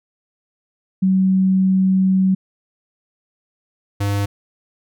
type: tone pair in turn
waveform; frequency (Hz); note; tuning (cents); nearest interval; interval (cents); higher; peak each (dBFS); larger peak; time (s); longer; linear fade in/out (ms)
sine / square; 189 / 100.87; F#3 / G2; +37 / +50; major seventh; 1087; first; -12 / -18; first; 1.02-2.35 / 4-4.26; first; 10
effects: none